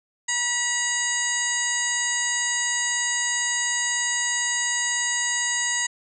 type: harmonic tone with a mistuned harmonic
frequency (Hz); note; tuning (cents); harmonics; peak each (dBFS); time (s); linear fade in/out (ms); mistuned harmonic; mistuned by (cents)
957; A#5; +45; 1 / 2 / 3 / 4 / 5 / 7 / 8 / 9; -35 / -26 / -34 / -36 / -37 / -26 / -31 / -38; 0.28-5.87; 10; 2; +25
effects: none